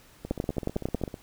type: two click trains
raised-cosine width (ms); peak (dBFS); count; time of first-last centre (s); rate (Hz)
2; -13 / -22; 9 / 15; 0.31-1.037 / 0.25-1.142; 11 / 15.7
effects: pink hiss -56 dBFS RMS until 1.22 s

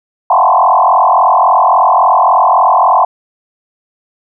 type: tone with frequency modulation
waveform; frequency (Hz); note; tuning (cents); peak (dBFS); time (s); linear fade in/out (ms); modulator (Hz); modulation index
sine; 880; A5; 0; -5; 0.3-3.05; 5; 43.6; 4.6
effects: none

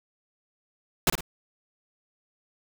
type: noise with echo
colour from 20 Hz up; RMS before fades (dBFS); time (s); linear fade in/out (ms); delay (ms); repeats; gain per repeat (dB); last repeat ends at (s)
pink; -20; 1.07-1.1; 2; 54; 2; -8; 1.208
effects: none

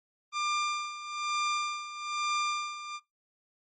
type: tone with tremolo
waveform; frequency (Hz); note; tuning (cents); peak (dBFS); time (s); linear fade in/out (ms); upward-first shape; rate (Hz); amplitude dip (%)
sawtooth; 1194; D6; +28; -23; 0.32-3; 50; sine; 1.1; 75
effects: noise-tail reverb RT60 0.2 s tail -23 dB re dry + MP3 32 kbps

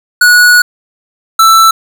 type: tone pair in turn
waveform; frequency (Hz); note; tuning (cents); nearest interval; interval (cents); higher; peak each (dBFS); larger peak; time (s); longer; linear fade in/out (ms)
square; 1463 / 1326; F#6 / E6; -20 / +10; major second; 170; first; -3; neither; 0.21-0.62 / 1.39-1.71; first; 5
effects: none

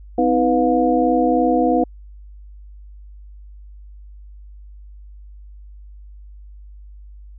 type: tone cluster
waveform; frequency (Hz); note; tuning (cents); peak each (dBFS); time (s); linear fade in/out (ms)
sine; 255.5 / 318.5 / 495.3 / 712; C4 / D#4 / B4 / F5; -41 / +41 / +5 / +33; -19; 0.18-1.84; 5
effects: added 50 Hz sine -37 dBFS peak until 7.38 s

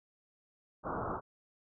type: low-pass noise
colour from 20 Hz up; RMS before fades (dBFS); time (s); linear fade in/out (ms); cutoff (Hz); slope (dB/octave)
white; -37; 0.83-1.21; 50; 1400; 96
effects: none

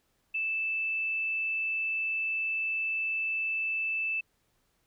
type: tone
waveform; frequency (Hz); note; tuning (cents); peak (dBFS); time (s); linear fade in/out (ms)
sine; 2637; E7; 0; -28; 0.34-4.21; 10
effects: pink hiss -73 dBFS RMS until 4.86 s

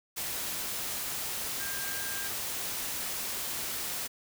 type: tone in noise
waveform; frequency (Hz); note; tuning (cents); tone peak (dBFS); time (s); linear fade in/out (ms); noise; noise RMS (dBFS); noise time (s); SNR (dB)
sine; 1600; G6; +35; -40; 1.59-2.29; 20; white; -35; 0.16-4.08; -8
effects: none

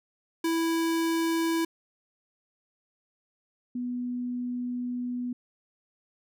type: tone pair in turn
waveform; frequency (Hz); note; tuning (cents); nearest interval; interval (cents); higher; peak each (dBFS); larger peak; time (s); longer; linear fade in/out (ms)
square / sine; 329.6 / 246.1; E4 / B3; 0 / -6; perfect fourth; 506; first; -25 / -29; first; 0.44-1.65 / 3.75-5.33; second; 5
effects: none

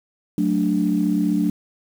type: chord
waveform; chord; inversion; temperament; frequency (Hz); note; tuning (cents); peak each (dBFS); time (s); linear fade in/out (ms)
sine; D major; first; equal; 185 / 220 / 293.7; F#3 / A3 / D4; 0 / 0 / 0; -21 / -22 / -20; 0.38-1.5; 2
effects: tanh soft clip ceiling -7 dBFS + 7-bit

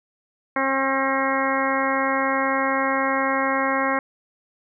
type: harmonic tone with a mistuned harmonic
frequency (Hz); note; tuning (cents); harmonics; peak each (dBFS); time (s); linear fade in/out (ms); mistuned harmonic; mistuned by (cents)
269.2; C4; +49; 1 / 2 / 3 / 4 / 5 / 6 / 7 / 8; -27 / -26 / -28 / -25 / -30 / -30 / -28 / -30; 0.56-3.99; 2; 6; -17
effects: none

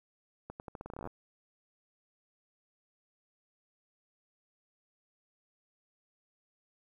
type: accelerating click train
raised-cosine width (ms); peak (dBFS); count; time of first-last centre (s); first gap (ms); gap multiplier
1; -28; 16; 0.5-1.073; 99; 0.84
effects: 11-bit

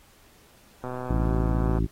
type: click train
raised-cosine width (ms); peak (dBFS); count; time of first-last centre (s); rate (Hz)
1; -20; 120; 0.84-1.784; 126
type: harmonic tone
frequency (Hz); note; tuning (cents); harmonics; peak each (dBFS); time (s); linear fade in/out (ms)
54.4; A1; -19; 1 / 2 / 3 / 4 / 5 / 6 / 7; -24 / -28 / -29 / -35 / -33 / -34 / -37; 1.09-1.87; 20
effects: pink hiss -57 dBFS RMS until 1.91 s + AAC 48 kbps

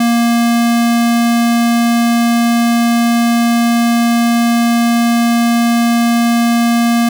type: tone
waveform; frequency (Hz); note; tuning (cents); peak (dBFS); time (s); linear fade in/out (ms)
square; 234.6; A#3; +11; -10; 0-7.09; 5
effects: none

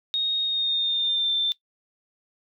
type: tone with pitch glide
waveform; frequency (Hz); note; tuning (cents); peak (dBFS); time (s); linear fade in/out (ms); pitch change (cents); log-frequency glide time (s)
sine; 3729 to 3563; A#7 to A7; 0 to +21; -21; 0.14-1.52; 0; -79; 0.43-1.33
effects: noise-tail reverb RT60 0.1 s tail -18 dB re dry

